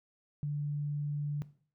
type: tone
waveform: sine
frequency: 146.3 Hz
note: D3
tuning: 6 cents flat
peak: -31 dBFS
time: 0.43-1.42 s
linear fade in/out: 0 ms
effects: noise-tail reverb RT60 0.5 s tail -17 dB re dry